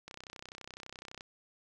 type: click train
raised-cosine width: 0.2 ms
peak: -28 dBFS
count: 37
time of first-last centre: 0.08-1.209 s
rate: 31.9 Hz
effects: none